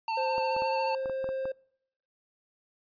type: tone with vibrato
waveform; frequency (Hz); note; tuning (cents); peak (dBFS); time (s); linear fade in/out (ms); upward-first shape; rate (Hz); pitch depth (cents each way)
square; 894; A5; +27; -29; 0.08-0.95; 2; triangle; 14; 35
type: tone with pitch glide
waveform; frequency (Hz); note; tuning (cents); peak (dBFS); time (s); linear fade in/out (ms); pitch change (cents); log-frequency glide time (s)
triangle; 523.3 to 529.7; C5 to C5; 0 to +21; -28; 0.17-1.52; 5; +21; 0.61-0.71
type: clicks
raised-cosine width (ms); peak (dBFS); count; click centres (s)
1; -26; 8; 0.381 / 0.565 / 0.621 / 1.058 / 1.097 / 1.243 / 1.29 / 1.455
effects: noise-tail reverb RT60 0.7 s tail -26 dB re dry + resampled to 11025 Hz